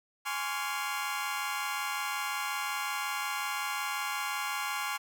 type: chord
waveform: 25% pulse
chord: Db major seventh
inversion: second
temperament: equal with one note detuned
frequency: 830.6 / 1046.5 / 1132 / 1396.9 Hz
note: Ab5 / C6 / Db6 / F6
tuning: 0 / 0 / +36 / 0 cents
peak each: -34 dBFS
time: 0.25-4.98 s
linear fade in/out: 20 ms
effects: none